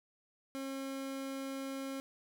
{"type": "tone", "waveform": "30% pulse", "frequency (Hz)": 270, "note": "C#4", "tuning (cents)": -45, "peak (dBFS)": -36, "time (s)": [0.55, 2], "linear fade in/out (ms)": 0, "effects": ["13-bit"]}